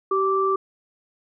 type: tone pair together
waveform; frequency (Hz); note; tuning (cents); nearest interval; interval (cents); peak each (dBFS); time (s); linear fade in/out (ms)
sine; 386.1 / 1169.8; G4 / D6; -26 / -7; octave + perfect fifth; 1919; -21 / -21; 0.11-0.56; 5
effects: none